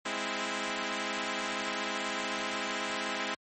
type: chord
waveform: 5% pulse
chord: Ab augmented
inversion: none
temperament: equal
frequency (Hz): 207.7 / 261.6 / 329.6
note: Ab3 / C4 / E4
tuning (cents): 0 / 0 / 0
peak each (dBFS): -25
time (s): 0.05-3.35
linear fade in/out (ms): 10
effects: MP3 32 kbps